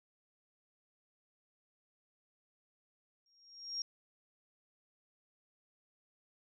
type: tone with exponential growth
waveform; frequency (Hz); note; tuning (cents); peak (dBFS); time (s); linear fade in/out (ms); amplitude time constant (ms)
sine; 5580; F8; -2; -33; 3.26-3.82; 2; 120
effects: none